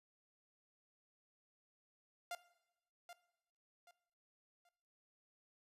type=tone with echo; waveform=sawtooth; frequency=698.5 Hz; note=F5; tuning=in tune; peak=-38 dBFS; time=2.31-2.35 s; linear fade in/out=2 ms; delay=780 ms; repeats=3; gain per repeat=-10 dB; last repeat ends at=4.69 s; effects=noise-tail reverb RT60 0.9 s tail -17 dB re dry + resampled to 32000 Hz